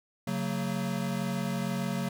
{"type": "chord", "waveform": "square", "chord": "F# major", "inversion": "second", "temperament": "equal with one note detuned", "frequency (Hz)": [138.59, 185, 227.1], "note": ["C#3", "F#3", "A#3"], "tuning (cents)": [0, 0, -45], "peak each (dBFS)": [-36, -33, -35], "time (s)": [0.27, 2.09], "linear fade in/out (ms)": 5, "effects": []}